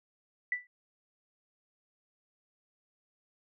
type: tone with exponential decay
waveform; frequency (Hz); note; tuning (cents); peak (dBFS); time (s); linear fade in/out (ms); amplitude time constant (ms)
sine; 1975.5; B6; 0; -25; 0.52-0.67; 2; 32
effects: none